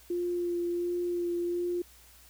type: tone with vibrato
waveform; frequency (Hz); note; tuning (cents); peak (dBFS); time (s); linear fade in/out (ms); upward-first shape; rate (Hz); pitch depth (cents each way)
sine; 349.2; F4; 0; -28; 0.1-1.82; 5; sine; 1.4; 13
effects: added 60 Hz sine -59 dBFS peak until 2.29 s + white hiss -57 dBFS RMS until 2.29 s